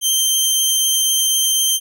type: tone with vibrato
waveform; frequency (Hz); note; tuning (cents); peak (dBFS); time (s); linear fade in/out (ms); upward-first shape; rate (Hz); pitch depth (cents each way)
15% pulse; 3136; G7; 0; -7; 0.01-1.8; 50; triangle; 12; 10
effects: none